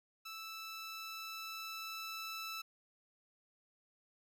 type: tone with level ramp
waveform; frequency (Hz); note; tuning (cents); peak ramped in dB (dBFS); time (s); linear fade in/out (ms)
15% pulse; 1318.5; E6; 0; -39 to -35; 0.25-2.62; 10
effects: none